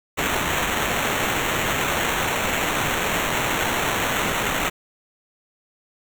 violet noise with sample-and-hold, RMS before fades -23 dBFS, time 0.17-4.7 s, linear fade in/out 20 ms, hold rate 4900 Hz, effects none

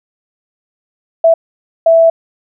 sine tone bursts at uneven times, 659.3 Hz, E5, in tune, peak -4 dBFS, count 2, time 1.24-1.34 / 1.86-2.1 s, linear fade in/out 5 ms, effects none

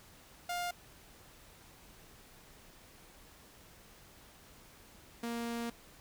sawtooth tone pair in turn, 705 / 234.1 Hz, F5 / A#3, +16 / +8 cents, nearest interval octave + perfect fifth, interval 1908 cents, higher first, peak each -31 / -32 dBFS, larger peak first, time 0.49-0.71 / 5.23-5.7 s, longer second, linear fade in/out 5 ms, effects pink hiss -58 dBFS RMS until 6 s

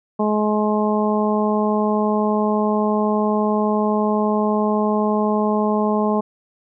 harmonic tone, 211.8 Hz, G#3, 34 cents sharp, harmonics 1 / 2 / 3 / 4 / 5, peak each -19 / -22 / -24 / -25 / -26 dBFS, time 0.19-6.21 s, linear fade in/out 10 ms, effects none

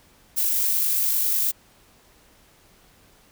violet noise with amplitude modulation, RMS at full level -21 dBFS, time 0.36-1.52 s, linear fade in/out 20 ms, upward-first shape sine, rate 50 Hz, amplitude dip 25%, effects pink hiss -56 dBFS RMS until 3.31 s

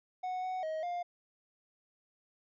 triangle tone with pitch steps, 737 / 743 / 631 / 704 Hz, F#5 / F#5 / D#5 / F5, -7 / +7 / +24 / +14 cents, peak -32 dBFS, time 0.23-1.03 s, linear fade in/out 10 ms, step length 200 ms, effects resampled to 16000 Hz

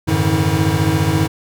square tone cluster, 91 / 105.8 / 144.4 / 159.1 / 321 Hz, F#2 / G#2 / D3 / D#3 / E4, -28 / +33 / -29 / +39 / -46 cents, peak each -21 dBFS, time 0.07-1.28 s, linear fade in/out 20 ms, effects none

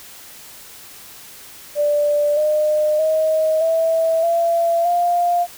sine tone with pitch steps, 587.3 / 608.4 / 630.2 / 652.8 / 676.2 / 700.4 Hz, D5 / D#5 / D#5 / E5 / E5 / F5, 0 / -39 / +22 / -17 / +44 / +5 cents, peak -14 dBFS, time 1.75-5.47 s, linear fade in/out 50 ms, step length 620 ms, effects white hiss -40 dBFS RMS until 5.57 s

